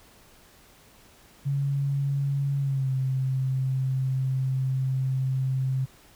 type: tone with pitch glide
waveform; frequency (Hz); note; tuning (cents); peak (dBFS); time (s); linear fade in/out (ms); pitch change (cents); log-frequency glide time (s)
sine; 139.6 to 131.76; C#3 to C3; +13 to +12; -23; 1.45-5.86; 20; -101; 2.59-2.91
effects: pink hiss -55 dBFS RMS until 6.15 s